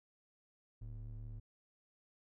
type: ring-modulated tone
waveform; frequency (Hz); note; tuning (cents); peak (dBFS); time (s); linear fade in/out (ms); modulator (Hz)
triangle; 73.8; D2; +9; -39; 0.81-1.4; 10; 35.5
effects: none